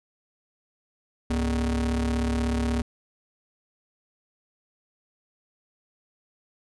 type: ring-modulated tone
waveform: square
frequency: 85.6 Hz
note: F2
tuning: 34 cents flat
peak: -21 dBFS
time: 1.3-2.82 s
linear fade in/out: 5 ms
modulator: 153 Hz
effects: resampled to 24000 Hz